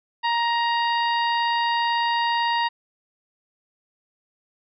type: harmonic tone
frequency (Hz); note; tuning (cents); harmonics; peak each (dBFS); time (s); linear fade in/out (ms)
938; A#5; +11; 1 / 2 / 3 / 4 / 5; -21 / -27 / -31 / -33 / -35; 0.23-2.69; 20
effects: none